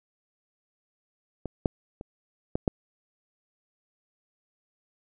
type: clicks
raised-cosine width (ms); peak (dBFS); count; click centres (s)
2; -19 / -9 / -25 / -13 / -9; 5; 1.457 / 1.658 / 2.011 / 2.555 / 2.678
effects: none